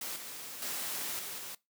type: noise with level steps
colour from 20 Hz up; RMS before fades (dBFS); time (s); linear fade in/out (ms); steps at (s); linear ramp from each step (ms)
white; -39 / -44 / -37 / -41 / -43; 0.01-1.55; 5; 0.16 / 0.62 / 1.19 / 1.38; 2
effects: noise-tail reverb RT60 0.2 s tail -21 dB re dry + high-pass 150 Hz 12 dB/octave